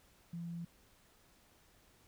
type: tone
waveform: sine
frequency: 170 Hz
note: F3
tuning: 46 cents flat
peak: -40 dBFS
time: 0.33-0.65 s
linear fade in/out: 5 ms
effects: pink hiss -67 dBFS RMS until 2.07 s